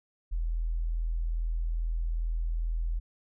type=tone; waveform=sine; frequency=41.2 Hz; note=E1; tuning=in tune; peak=-27 dBFS; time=0.31-3 s; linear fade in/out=20 ms; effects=none